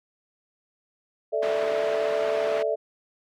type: chord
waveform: sine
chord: A suspended fourth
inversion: none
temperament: equal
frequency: 440 / 587.3 / 659.3 Hz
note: A4 / D5 / E5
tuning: 0 / 0 / 0 cents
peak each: -27 dBFS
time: 1.32-2.76 s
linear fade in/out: 20 ms
type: band-pass noise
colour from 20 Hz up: pink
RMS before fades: -35 dBFS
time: 1.42-2.63 s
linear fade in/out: 10 ms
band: 430 to 2600 Hz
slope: 12 dB/octave
effects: none